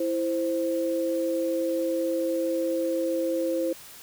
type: tone pair together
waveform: sine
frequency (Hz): 330.9 / 523.3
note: E4 / C5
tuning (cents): +7 / 0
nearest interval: minor sixth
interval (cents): 793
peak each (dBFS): -27 / -26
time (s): 0-3.73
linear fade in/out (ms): 5
effects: white hiss -46 dBFS RMS until 4.02 s